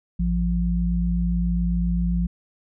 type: tone pair together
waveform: sine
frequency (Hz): 55.72 / 174.61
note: A1 / F3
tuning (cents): +23 / 0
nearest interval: octave + minor sixth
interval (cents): 1977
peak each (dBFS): -22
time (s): 0.19-2.27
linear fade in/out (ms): 10
effects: none